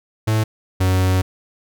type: tone pair in turn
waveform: 45% pulse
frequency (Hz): 109.1 / 93.11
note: A2 / F#2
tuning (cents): -14 / +11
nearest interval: minor third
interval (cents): 275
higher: first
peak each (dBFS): -15 / -14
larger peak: second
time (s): 0.27-0.44 / 0.8-1.22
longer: second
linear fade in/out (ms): 10
effects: none